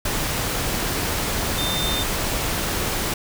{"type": "tone in noise", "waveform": "sine", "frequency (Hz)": 3600, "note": "A7", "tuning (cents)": 39, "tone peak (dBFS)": -25, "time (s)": [1.58, 2.03], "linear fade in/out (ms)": 5, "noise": "pink", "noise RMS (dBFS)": -24, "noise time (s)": [0.05, 3.14], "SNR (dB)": -4, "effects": []}